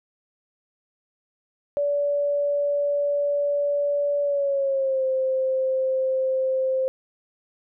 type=tone with pitch glide; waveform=sine; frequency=575 to 524.2 Hz; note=D5 to C5; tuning=-37 to +3 cents; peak=-20 dBFS; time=1.77-6.88 s; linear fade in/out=0 ms; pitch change=-160 cents; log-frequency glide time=4.22-5.05 s; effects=none